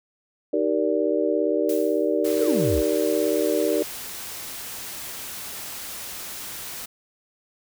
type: chord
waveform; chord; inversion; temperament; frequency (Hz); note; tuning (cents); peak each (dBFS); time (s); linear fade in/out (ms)
sine; Eb major seventh; none; just; 311.1 / 388.9 / 466.7 / 583.4; Eb4 / G4 / Bb4 / D5; 0 / -14 / +2 / -12; -25; 0.53-3.83; 5
type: noise with exponential decay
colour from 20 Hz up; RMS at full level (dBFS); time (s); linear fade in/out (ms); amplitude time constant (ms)
blue; -33; 1.69-2.29; 2; 130
type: noise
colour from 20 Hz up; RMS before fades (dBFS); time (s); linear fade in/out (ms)
white; -35; 2.24-6.86; 10
type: exponential sweep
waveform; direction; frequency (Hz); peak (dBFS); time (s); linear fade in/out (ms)
triangle; down; 587.3 to 52.4; -21; 2.38-2.83; 50
effects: none